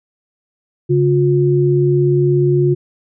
sine tone pair together, 140.29 / 357.2 Hz, C#3 / F4, +21 / +39 cents, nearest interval octave + major third, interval 1618 cents, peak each -13 dBFS, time 0.89-2.75 s, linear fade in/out 20 ms, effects none

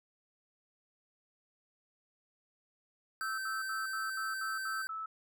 square tone, 1550 Hz, G6, 20 cents flat, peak -37 dBFS, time 3.21-4.87 s, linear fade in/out 0 ms
sine tone bursts, 1308 Hz, E6, 14 cents flat, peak -37 dBFS, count 8, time 3.21-5.06 s, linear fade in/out 5 ms, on 170 ms, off 70 ms
effects none

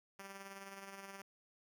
5% pulse tone with tremolo, 196 Hz, G3, in tune, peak -36 dBFS, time 0.19-1.22 s, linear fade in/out 5 ms, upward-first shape sine, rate 19 Hz, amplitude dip 45%, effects none

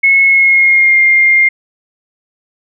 sine tone with pitch glide, 2185 to 2115 Hz, C#7 to C7, -26 to +18 cents, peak -5 dBFS, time 0.03-1.49 s, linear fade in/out 10 ms, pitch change -56 cents, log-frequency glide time 0.24-0.99 s, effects none

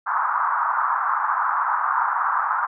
pink band-pass noise, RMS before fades -22 dBFS, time 0.06-2.67 s, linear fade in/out 20 ms, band 910 to 1400 Hz, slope 48 dB/octave, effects none

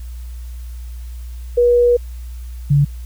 sine tone pair in turn, 483.1 / 143.17 Hz, B4 / D3, -38 / -44 cents, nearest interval octave + major sixth, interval 2106 cents, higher first, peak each -9 dBFS, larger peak neither, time 1.57-1.97 / 2.7-2.85 s, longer first, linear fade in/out 10 ms, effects added 60 Hz sine -27 dBFS peak until 3.05 s + white hiss -49 dBFS RMS until 3.05 s

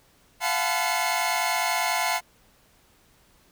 sawtooth tone cluster, 688 / 738 / 865 / 1012 / 2160 Hz, F5 / F#5 / A5 / B5 / C#7, -26 / -5 / -30 / +42 / -45 cents, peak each -26 dBFS, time 0.4-2.21 s, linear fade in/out 50 ms, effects pink hiss -60 dBFS RMS until 3.51 s

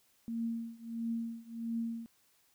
sine tone with tremolo, 230 Hz, A#3, 23 cents flat, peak -31 dBFS, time 0.28-2.06 s, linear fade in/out 0 ms, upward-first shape triangle, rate 1.5 Hz, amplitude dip 95%, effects white hiss -70 dBFS RMS until 2.54 s

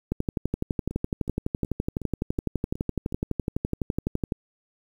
two click trains, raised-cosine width 3 ms, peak -22 / -12 dBFS, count 7 / 51, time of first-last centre 0.91-3.124 / 0.12-4.322 s, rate 2.71 / 11.9 Hz, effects 8-bit

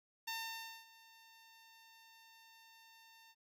10% pulse tone with ADSR envelope, 905 Hz, A5, 48 cents sharp, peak -31 dBFS, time 0.27-3.35 s, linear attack 10 ms, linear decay 570 ms, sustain -21 dB, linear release 44 ms, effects none

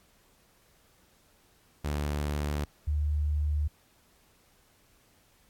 sawtooth / sine tone pair in turn, 73.5 / 74.53 Hz, D2 / D2, +2 / +26 cents, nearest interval unison, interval 24 cents, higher second, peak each -25 dBFS, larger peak neither, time 1.84-2.65 / 2.87-3.68 s, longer neither, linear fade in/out 10 ms, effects pink hiss -64 dBFS RMS until 5.49 s + AAC 64 kbps

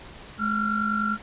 sine tone cluster, 212 / 1350 / 1400 Hz, G#3 / E6 / F6, +36 / +41 / +4 cents, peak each -27 dBFS, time 0.38-1.18 s, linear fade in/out 50 ms, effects pink hiss -44 dBFS RMS until 1.22 s + resampled to 8000 Hz

